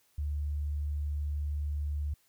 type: tone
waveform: sine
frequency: 73.42 Hz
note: D2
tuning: in tune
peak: -30 dBFS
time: 0.18-2.14 s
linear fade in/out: 5 ms
effects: white hiss -69 dBFS RMS until 2.28 s